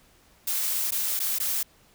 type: noise with dropouts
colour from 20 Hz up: blue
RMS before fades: -27 dBFS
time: 0.47-1.63 s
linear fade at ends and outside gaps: 5 ms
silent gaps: 0.909-0.92 / 1.193-1.2 / 1.386-1.4 s
effects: pink hiss -59 dBFS RMS until 1.94 s